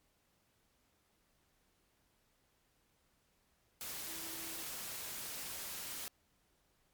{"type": "tone in noise", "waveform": "sine", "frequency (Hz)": 327.8, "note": "E4", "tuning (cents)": -10, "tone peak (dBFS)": -54, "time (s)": [4.07, 4.63], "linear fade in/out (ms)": 0, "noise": "white", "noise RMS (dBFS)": -44, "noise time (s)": [3.81, 6.08], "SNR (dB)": -13, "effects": ["pink hiss -75 dBFS RMS until 6.93 s", "MP3 96 kbps"]}